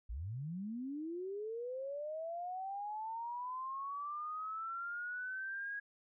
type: linear sweep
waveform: sine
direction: up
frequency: 48.12 to 1656 Hz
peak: -39 dBFS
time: 0.09-5.8 s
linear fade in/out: 10 ms
effects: none